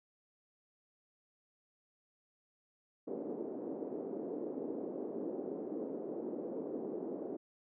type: band-pass noise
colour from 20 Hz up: white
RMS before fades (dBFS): -41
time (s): 3.07-7.37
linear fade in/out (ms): 10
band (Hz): 260 to 440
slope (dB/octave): 24
effects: none